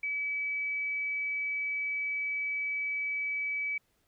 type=tone; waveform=sine; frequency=2290 Hz; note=D7; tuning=44 cents flat; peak=-30 dBFS; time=0.03-3.78 s; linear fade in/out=5 ms; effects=pink hiss -73 dBFS RMS until 4.07 s